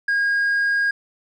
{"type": "tone with hard clipping", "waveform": "triangle", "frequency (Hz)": 1630, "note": "G#6", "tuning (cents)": -33, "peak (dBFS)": -16, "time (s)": [0.08, 0.91], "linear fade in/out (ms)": 5, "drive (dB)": 1, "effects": []}